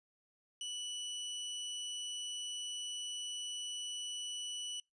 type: tone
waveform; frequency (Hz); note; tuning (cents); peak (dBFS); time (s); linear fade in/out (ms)
sawtooth; 2960; F#7; 0; -36; 0.61-4.8; 2
effects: noise-tail reverb RT60 0.2 s tail -26 dB re dry + resampled to 22050 Hz